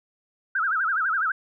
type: tone with vibrato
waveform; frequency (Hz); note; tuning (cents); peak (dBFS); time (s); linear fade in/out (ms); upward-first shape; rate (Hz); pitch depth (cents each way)
sine; 1431; F6; +42; -21; 0.55-1.32; 5; sine; 12; 210
effects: none